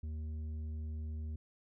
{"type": "tone with tanh clipping", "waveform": "sine", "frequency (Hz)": 77.78, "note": "D#2", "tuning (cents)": 0, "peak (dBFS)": -39, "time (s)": [0.03, 1.36], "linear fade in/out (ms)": 5, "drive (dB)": 7, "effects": []}